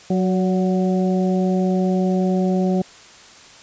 harmonic tone with a mistuned harmonic, 185 Hz, F#3, in tune, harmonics 1 / 2 / 3 / 4, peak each -17 / -23 / -27 / -29 dBFS, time 0.1-2.82 s, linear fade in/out 5 ms, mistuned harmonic 3, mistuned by +34 cents, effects white hiss -44 dBFS RMS until 3.62 s + resampled to 16000 Hz

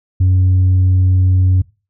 sine tone, 92.5 Hz, F#2, in tune, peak -6 dBFS, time 0.2-1.62 s, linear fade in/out 10 ms, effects noise-tail reverb RT60 0.3 s tail -22 dB re dry + tanh soft clip ceiling -7 dBFS

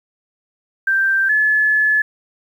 sine tone pair in turn, 1571 / 1719.2 Hz, G6 / A6, +3 / -41 cents, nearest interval major second, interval 156 cents, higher second, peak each -13 / -12 dBFS, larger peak second, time 0.87-1.29 / 1.29-2.02 s, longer second, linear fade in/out 5 ms, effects 8-bit

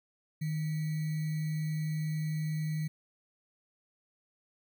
sine tone with sample-and-hold, 155.56 Hz, D#3, in tune, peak -30 dBFS, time 0.41-2.88 s, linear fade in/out 10 ms, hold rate 2100 Hz, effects none

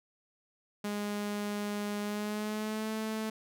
sawtooth tone with pitch glide, 206.4 to 218.7 Hz, G#3 to A3, -10 to -10 cents, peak -29 dBFS, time 0.84-3.3 s, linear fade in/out 5 ms, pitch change +100 cents, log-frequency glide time 2.01-2.91 s, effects none

